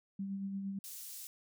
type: tone with tremolo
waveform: sine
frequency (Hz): 196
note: G3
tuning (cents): 0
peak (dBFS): -35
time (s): 0.19-0.79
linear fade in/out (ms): 5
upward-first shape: sine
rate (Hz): 8.7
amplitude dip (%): 35
type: high-pass noise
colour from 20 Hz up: pink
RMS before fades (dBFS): -47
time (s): 0.84-1.27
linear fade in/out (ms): 0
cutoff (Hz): 7400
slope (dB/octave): 12
effects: none